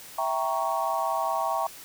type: chord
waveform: sine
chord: E diminished seventh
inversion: none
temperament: equal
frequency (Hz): 659.3 / 784 / 932.3 / 1108.7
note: E5 / G5 / Bb5 / Db6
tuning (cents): 0 / 0 / 0 / 0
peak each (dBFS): -30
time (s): 0.18-1.67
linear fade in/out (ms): 5
effects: white hiss -45 dBFS RMS until 1.84 s